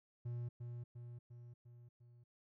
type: tone with echo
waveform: triangle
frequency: 120 Hz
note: B2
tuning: 49 cents flat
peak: -38 dBFS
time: 0.25-0.49 s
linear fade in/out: 10 ms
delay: 350 ms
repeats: 5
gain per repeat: -4 dB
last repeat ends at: 2.24 s
effects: none